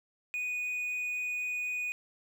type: tone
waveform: triangle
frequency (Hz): 2476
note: D#7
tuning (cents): -9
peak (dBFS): -30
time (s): 0.34-1.92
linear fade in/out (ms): 0
effects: none